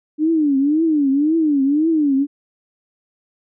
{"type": "tone with vibrato", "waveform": "sine", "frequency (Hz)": 297.3, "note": "D4", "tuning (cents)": 21, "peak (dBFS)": -13, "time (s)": [0.18, 2.27], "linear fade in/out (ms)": 50, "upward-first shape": "triangle", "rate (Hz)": 1.9, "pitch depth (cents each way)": 200, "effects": []}